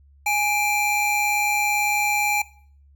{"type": "tone pair together", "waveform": "square", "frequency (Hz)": [830.6, 2354], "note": ["G#5", "D7"], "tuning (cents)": [0, 3], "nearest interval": "octave + tritone", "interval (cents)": 1803, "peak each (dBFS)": -23, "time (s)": [0.26, 2.42], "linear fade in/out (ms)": 5, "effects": ["noise-tail reverb RT60 0.5 s tail -19 dB re dry", "added 70 Hz sine -50 dBFS peak until 2.95 s"]}